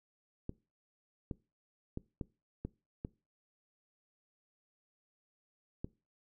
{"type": "clicks", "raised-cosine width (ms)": 3, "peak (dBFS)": -25, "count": 7, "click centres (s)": [0.494, 1.312, 1.974, 2.212, 2.65, 3.049, 5.845], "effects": ["noise-tail reverb RT60 0.3 s tail -22 dB re dry"]}